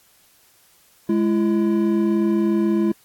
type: tone pair together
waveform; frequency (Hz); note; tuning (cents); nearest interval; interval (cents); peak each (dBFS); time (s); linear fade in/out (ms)
triangle; 209.1 / 336.3; G#3 / E4; +12 / +35; minor sixth; 823; -17; 1.09-2.92; 5
effects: white hiss -56 dBFS RMS until 3.04 s + AAC 64 kbps